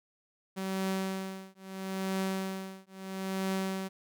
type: tone with tremolo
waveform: sawtooth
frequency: 190.9 Hz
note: G3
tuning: 46 cents flat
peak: -25 dBFS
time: 0.56-3.89 s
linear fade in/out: 20 ms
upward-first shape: triangle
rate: 0.76 Hz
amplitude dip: 100%
effects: none